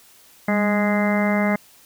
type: harmonic tone with a mistuned harmonic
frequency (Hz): 207.7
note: G#3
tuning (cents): 0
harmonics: 1 / 2 / 3 / 4 / 5 / 6 / 7 / 8 / 9 / 10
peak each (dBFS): -19 / -31 / -24 / -29 / -34 / -32 / -36 / -33 / -35 / -27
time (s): 0.48-1.56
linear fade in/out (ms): 5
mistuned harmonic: 1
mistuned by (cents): -39
effects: white hiss -51 dBFS RMS until 1.85 s